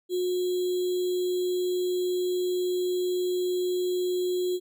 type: tone with sample-and-hold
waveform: sine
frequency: 361.8 Hz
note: F#4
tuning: 39 cents flat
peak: -24 dBFS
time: 0.09-4.6 s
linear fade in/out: 50 ms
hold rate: 3675 Hz
effects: none